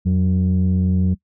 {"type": "tone pair together", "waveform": "sine", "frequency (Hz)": [87.17, 184.6], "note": ["F2", "F#3"], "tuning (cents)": [-3, -4], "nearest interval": "octave + minor second", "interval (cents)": 1299, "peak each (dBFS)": -15, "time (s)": [0.05, 1.15], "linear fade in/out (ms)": 20, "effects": ["noise-tail reverb RT60 0.1 s tail -23 dB re dry", "tanh soft clip ceiling -11 dBFS"]}